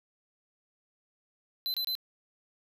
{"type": "tone bursts", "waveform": "square", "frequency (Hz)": 4045, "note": "B7", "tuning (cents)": 41, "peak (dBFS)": -30, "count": 3, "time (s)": [1.66, 1.952], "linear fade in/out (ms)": 0, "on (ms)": 80, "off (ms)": 26, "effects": ["12-bit"]}